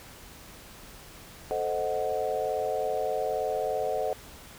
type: chord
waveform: sine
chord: A diminished seventh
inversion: none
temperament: equal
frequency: 440 / 523.3 / 622.3 / 740 Hz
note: A4 / C5 / Eb5 / Gb5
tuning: 0 / 0 / 0 / 0 cents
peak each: -32 dBFS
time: 1.51-4.13 s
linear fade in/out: 0 ms
effects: pink hiss -48 dBFS RMS until 4.58 s